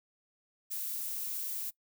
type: noise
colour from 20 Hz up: violet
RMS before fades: -37 dBFS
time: 0.7-1.71 s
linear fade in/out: 20 ms
effects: noise-tail reverb RT60 0.1 s tail -22 dB re dry